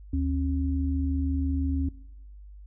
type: tone pair together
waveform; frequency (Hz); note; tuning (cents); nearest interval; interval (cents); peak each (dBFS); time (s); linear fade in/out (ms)
sine; 75.85 / 270.3; D#2 / C#4; -44 / -44; octave + minor seventh; 2200; -25 / -28; 0.13-1.89; 5
effects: noise-tail reverb RT60 0.8 s tail -21 dB re dry + added 50 Hz sine -43 dBFS peak until 2.66 s